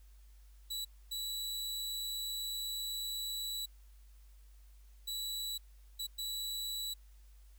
sawtooth tone bursts at uneven times, 3934 Hz, B7, 7 cents flat, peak -34 dBFS, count 5, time 0.7-0.85 / 1.11-3.66 / 5.07-5.58 / 5.99-6.07 / 6.18-6.94 s, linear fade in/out 10 ms, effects added 50 Hz sine -55 dBFS peak until 7.58 s + white hiss -71 dBFS RMS until 7.58 s

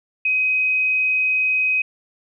sine tone, 2522 Hz, D#7, 23 cents sharp, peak -16 dBFS, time 0.25-1.82 s, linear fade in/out 5 ms, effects none

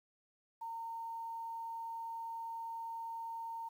sine tone with quantisation, 915 Hz, A#5, 32 cents flat, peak -40 dBFS, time 0.61-3.69 s, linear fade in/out 10 ms, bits 11, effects none

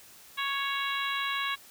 harmonic tone, 554.4 Hz, C#5, in tune, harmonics 2 / 3 / 4 / 5 / 6 / 7, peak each -33 / -35 / -36 / -37 / -38 / -38 dBFS, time 0.37-1.56 s, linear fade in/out 20 ms, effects white hiss -53 dBFS RMS until 1.7 s

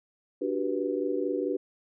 sine chord, G major seventh, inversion second, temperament just, 294 / 367.5 / 392 / 490 Hz, D4 / F#4 / G4 / B4, +2 / -12 / 0 / -14 cents, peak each -32 dBFS, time 0.41-1.57 s, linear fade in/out 10 ms, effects none

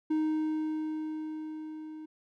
triangle tone with level ramp, 311.1 Hz, D#4, in tune, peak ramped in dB -23 to -39 dBFS, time 0.1-2.06 s, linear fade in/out 10 ms, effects none

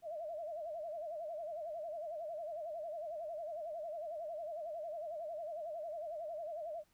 sine tone with vibrato, 642 Hz, E5, 46 cents flat, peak -40 dBFS, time 0.02-6.84 s, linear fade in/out 50 ms, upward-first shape sine, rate 11 Hz, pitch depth 130 cents each way, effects pink hiss -74 dBFS RMS until 6.93 s

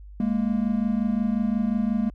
triangle tone pair together, 206.3 / 231.9 Hz, G#3 / A#3, -11 / -9 cents, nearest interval major second, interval 202 cents, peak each -22 dBFS, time 0.2-2.1 s, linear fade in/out 2 ms, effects added 50 Hz sine -40 dBFS peak until 2.14 s

